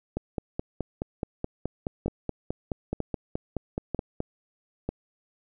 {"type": "two click trains", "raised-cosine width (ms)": 2, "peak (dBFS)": [-15, -15], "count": [20, 4], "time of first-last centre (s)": [[0.17, 4.204], [2.06, 4.89]], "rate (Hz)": [4.71, 1.06], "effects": []}